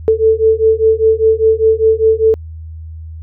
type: beating tone pair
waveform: sine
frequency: 440 / 445 Hz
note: A4 / A4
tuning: 0 / +20 cents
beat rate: 5 Hz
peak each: -11 dBFS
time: 0.08-2.34 s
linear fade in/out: 0 ms
effects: added 80 Hz sine -26 dBFS peak until 3.22 s